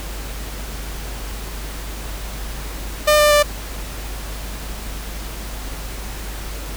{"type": "tone with pitch steps", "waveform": "sawtooth", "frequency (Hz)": [602, 595.8, 589.6], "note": ["D5", "D5", "D5"], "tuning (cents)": [43, 25, 7], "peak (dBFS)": -7, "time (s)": [3.07, 3.43], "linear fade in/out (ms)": 10, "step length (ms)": 120, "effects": ["added 50 Hz sine -28 dBFS peak until 6.76 s", "pink hiss -33 dBFS RMS until 6.76 s"]}